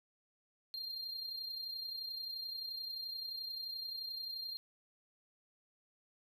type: tone with amplitude modulation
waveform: triangle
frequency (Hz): 4195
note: C8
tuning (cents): +4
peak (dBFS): -37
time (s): 0.74-4.57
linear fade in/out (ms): 0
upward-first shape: sine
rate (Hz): 31.5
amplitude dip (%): 50
effects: none